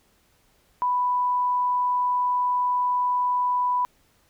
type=tone; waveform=sine; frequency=990 Hz; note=B5; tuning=4 cents sharp; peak=-20 dBFS; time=0.82-3.85 s; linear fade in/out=0 ms; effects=pink hiss -63 dBFS RMS until 4.29 s